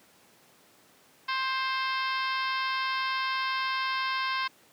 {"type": "harmonic tone", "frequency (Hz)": 526, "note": "C5", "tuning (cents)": 9, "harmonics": [2, 3, 4, 5, 6, 7, 8, 9, 10], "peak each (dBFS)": [-30, -34, -36, -38, -40, -41, -42, -43, -44], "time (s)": [1.28, 4.48], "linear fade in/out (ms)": 10, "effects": ["pink hiss -59 dBFS RMS until 4.72 s", "high-pass 200 Hz 12 dB/octave"]}